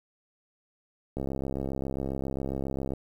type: click train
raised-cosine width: 2 ms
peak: -19 dBFS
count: 120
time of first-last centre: 1.17-2.936 s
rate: 67.4 Hz
effects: 9-bit